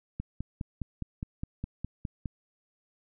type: click train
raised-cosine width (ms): 5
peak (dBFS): -21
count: 11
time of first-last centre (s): 0.2-2.258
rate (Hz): 4.86
effects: none